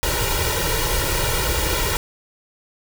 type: noise with comb filter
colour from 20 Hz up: pink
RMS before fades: -21 dBFS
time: 0.03-1.97 s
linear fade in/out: 0 ms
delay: 2.1 ms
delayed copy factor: +0.95
effects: none